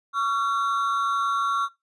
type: ring-modulated tone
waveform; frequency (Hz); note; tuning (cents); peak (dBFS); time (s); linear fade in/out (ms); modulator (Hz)
triangle; 1244.5; D#6; 0; -16; 0.13-1.69; 50; 121
effects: noise-tail reverb RT60 0.2 s tail -19 dB re dry + resampled to 24000 Hz